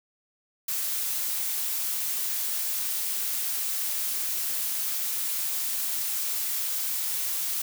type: noise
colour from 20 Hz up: blue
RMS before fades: -29 dBFS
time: 0.68-7.62 s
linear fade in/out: 5 ms
effects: none